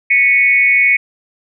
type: tone with amplitude modulation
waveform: sine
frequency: 2217 Hz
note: C#7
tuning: in tune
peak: -4 dBFS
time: 0.1-0.97 s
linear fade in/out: 10 ms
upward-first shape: sine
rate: 258 Hz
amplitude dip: 85%
effects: none